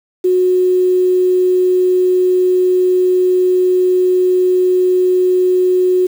sine tone with quantisation, 366 Hz, F#4, 19 cents flat, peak -9 dBFS, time 0.24-6.07 s, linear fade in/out 10 ms, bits 6, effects none

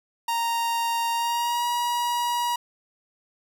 45% pulse tone with pitch glide, 930 to 960.6 Hz, A#5 to B5, -4 to -48 cents, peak -23 dBFS, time 0.28-2.56 s, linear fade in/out 5 ms, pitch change +56 cents, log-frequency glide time 1.13-1.66 s, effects none

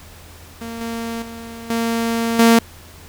sawtooth tone with level steps, 230 Hz, A#3, 23 cents flat, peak -24 / -20 / -28 / -14 / -5 dBFS, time 0.61-2.59 s, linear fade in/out 5 ms, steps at 0.81 / 1.22 / 1.7 / 2.39 s, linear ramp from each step 2 ms, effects added 83 Hz sine -43 dBFS peak until 3.08 s + pink hiss -43 dBFS RMS until 3.08 s

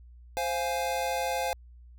square chord, F minor, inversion second, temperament equal, 523.3 / 698.5 / 830.6 Hz, C5 / F5 / Ab5, 0 / 0 / 0 cents, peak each -33 dBFS, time 0.37-1.53 s, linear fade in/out 0 ms, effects added 60 Hz sine -48 dBFS peak until 1.98 s

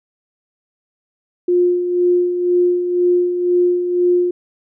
sine tone with tremolo, 355.2 Hz, F4, 29 cents sharp, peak -10 dBFS, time 1.48-4.31 s, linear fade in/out 5 ms, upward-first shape sine, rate 2 Hz, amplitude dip 55%, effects none

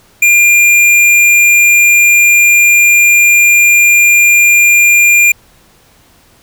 triangle tone with hard clipping, 2400 Hz, D7, 37 cents sharp, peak -5 dBFS, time 0.22-5.32 s, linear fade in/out 5 ms, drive 17 dB, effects pink hiss -46 dBFS RMS until 6.42 s

